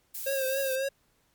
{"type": "noise", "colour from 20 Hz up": "violet", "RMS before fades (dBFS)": -36, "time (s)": [0.14, 0.76], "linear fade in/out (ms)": 10}
{"type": "tone with vibrato", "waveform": "square", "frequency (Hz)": 535, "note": "C5", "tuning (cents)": 38, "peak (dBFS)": -28, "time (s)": [0.26, 0.89], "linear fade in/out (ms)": 10, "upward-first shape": "triangle", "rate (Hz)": 3.7, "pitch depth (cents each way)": 55}
{"effects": ["pink hiss -69 dBFS RMS until 1.34 s", "MP3 96 kbps"]}